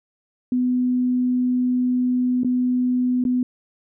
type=tone with dropouts; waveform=sine; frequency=250 Hz; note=B3; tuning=21 cents sharp; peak=-17 dBFS; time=0.52-3.43 s; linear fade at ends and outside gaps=2 ms; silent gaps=2.434-2.446 / 3.24-3.251 s; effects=none